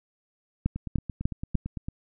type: two click trains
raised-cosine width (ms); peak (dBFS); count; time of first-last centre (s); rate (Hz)
5; -20 / -11; 11 / 4; 0.76-1.885 / 0.66-1.553; 8.89 / 3.36
effects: none